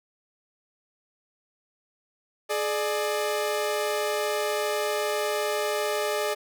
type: tone pair together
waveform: sawtooth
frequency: 422.1 / 597 Hz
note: G#4 / D5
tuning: +28 / +28 cents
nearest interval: tritone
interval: 600 cents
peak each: -24 dBFS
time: 2.49-6.35 s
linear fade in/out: 20 ms
effects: none